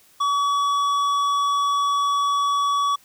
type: tone with tanh clipping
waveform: sine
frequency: 1136 Hz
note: C#6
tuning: 42 cents sharp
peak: -20 dBFS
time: 0.2-2.96 s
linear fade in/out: 10 ms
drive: 11 dB
effects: white hiss -55 dBFS RMS until 3.04 s